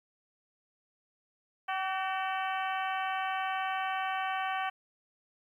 harmonic tone with a mistuned harmonic, 381.1 Hz, G4, 49 cents flat, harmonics 2 / 3 / 4 / 5 / 6 / 7 / 8, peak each -33 / -37 / -39 / -41 / -43 / -44 / -45 dBFS, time 1.68-4.7 s, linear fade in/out 10 ms, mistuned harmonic 5, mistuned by -67 cents, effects 11-bit

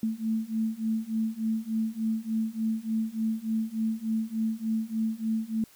sine beating tone pair, 220 / 223.4 Hz, A3 / A3, 0 / +27 cents, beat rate 3.4 Hz, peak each -30 / -29 dBFS, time 0.03-5.64 s, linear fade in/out 2 ms, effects white hiss -57 dBFS RMS until 5.75 s

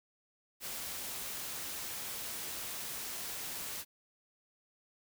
white noise, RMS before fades -41 dBFS, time 0.6-3.85 s, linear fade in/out 50 ms, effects none

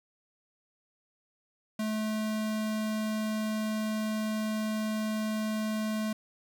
square tone, 216.2 Hz, A3, 30 cents flat, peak -30 dBFS, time 1.79-6.13 s, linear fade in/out 5 ms, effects 10-bit

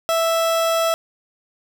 30% pulse tone, 659.3 Hz, E5, in tune, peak -14 dBFS, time 0.09-0.94 s, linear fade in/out 0 ms, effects none

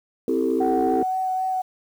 sine chord, A minor seventh, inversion first, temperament equal with one note detuned, 261.6 / 329.6 / 392 / 446.7 Hz, C4 / E4 / G4 / A4, 0 / 0 / 0 / +26 cents, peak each -24 dBFS, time 0.28-1.03 s, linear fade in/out 2 ms
sine tone with vibrato, 750 Hz, F#5, 23 cents sharp, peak -21 dBFS, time 0.6-1.62 s, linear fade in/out 10 ms, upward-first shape sine, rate 3.8 Hz, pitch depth 9 cents each way
effects tanh soft clip ceiling -11 dBFS + 8-bit

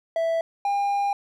triangle tone pair in turn, 659.3 / 804.7 Hz, E5 / G5, 0 / +45 cents, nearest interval minor third, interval 345 cents, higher second, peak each -19 dBFS, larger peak neither, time 0.16-0.41 / 0.65-1.13 s, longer second, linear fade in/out 2 ms, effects none

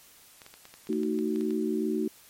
clicks, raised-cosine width 0.2 ms, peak -29 dBFS, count 12, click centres 0.418 / 0.464 / 0.54 / 0.654 / 0.74 / 0.871 / 0.929 / 1.033 / 1.189 / 1.36 / 1.41 / 1.507 s
sine chord, D# diminished, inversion second, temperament just, 224 / 311.1 / 373.4 Hz, A3 / D#4 / F#4, +31 / 0 / +16 cents, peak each -30 dBFS, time 0.89-2.08 s, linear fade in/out 5 ms
effects white hiss -55 dBFS RMS until 2.29 s + MP3 64 kbps

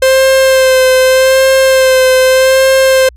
45% pulse tone with vibrato, 523.3 Hz, C5, in tune, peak -5 dBFS, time 0.02-3.09 s, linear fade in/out 5 ms, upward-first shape sine, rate 0.83 Hz, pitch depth 23 cents each way, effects added 60 Hz sine -34 dBFS peak until 3.16 s + resampled to 32000 Hz

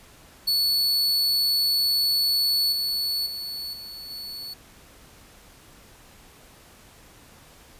45% pulse tone with level steps, 4429 Hz, C#8, 2 cents flat, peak -19 / -23 / -30 / -36 / -33 dBFS, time 0.47-4.54 s, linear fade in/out 10 ms, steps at 2.72 / 3.26 / 3.73 / 4.1 s, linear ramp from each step 5 ms, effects pink hiss -51 dBFS RMS until 7.79 s + resampled to 32000 Hz

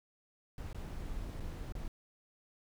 brown noise with dropouts, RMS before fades -41 dBFS, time 0.58-1.88 s, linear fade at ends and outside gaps 1 ms, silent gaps 0.73-0.746 / 1.399-1.404 / 1.723-1.752 s, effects none

